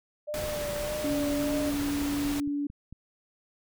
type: tone with vibrato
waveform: sine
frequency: 595 Hz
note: D5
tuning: 22 cents sharp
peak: -31 dBFS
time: 0.27-1.71 s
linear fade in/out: 20 ms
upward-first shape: sine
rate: 1.7 Hz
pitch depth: 30 cents each way
type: noise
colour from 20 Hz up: pink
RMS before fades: -36 dBFS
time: 0.34-2.4 s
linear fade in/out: 0 ms
type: tone with pitch glide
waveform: sine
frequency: 285.5 to 287.7 Hz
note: D4 to D4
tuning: -49 to -36 cents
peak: -27 dBFS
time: 1.04-2.67 s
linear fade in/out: 5 ms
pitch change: +13 cents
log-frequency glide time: 1.32-2.54 s
type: click train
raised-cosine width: 5 ms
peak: -31 dBFS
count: 6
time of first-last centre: 1.8-2.926 s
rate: 4.44 Hz
effects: none